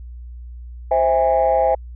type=chord; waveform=sine; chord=C augmented; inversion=none; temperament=just; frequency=523.3 / 654.1 / 817.6 Hz; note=C5 / E5 / G#5; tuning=0 / -14 / -27 cents; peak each=-17 dBFS; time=0.91-1.75 s; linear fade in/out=5 ms; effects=tanh soft clip ceiling -7 dBFS + added 60 Hz sine -32 dBFS peak until 1.95 s